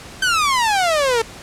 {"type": "exponential sweep", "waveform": "sawtooth", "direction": "down", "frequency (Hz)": [1568, 441.8], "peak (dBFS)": -11, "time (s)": [0.22, 1.22], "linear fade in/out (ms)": 5, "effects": ["pink hiss -37 dBFS RMS until 1.42 s", "low-pass 9000 Hz 12 dB/octave"]}